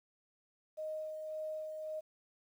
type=tone with tremolo; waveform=sine; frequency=622.3 Hz; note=D#5; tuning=in tune; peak=-37 dBFS; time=0.77-2.01 s; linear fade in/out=20 ms; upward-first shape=sine; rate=1.8 Hz; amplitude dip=35%; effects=11-bit